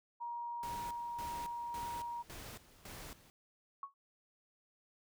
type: tone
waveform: sine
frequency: 947 Hz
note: A#5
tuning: 27 cents sharp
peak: -39 dBFS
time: 0.2-2.23 s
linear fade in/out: 20 ms
type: noise with tremolo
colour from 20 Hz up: pink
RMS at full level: -49 dBFS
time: 0.63-3.3 s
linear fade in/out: 0 ms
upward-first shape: square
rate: 1.8 Hz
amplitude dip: 80%
type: tone with exponential decay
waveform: sine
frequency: 1108.7 Hz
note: C#6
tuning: in tune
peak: -37 dBFS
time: 3.83-3.94 s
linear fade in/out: 2 ms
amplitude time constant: 22 ms
effects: none